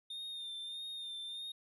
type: tone with vibrato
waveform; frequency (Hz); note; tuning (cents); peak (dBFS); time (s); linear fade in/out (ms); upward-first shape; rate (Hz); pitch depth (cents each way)
triangle; 3636; A#7; -44; -40; 0.1-1.52; 5; sine; 1.6; 37
effects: none